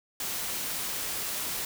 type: noise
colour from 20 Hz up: white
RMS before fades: -33 dBFS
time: 0.2-1.65 s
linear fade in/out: 2 ms
effects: none